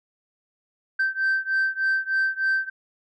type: beating tone pair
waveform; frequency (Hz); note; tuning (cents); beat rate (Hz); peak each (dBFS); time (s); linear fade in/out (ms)
sine; 1555 / 1558.3; G6 / G6; -14 / -11; 3.3; -22 / -23; 0.99-2.7; 10
effects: tanh soft clip ceiling -17 dBFS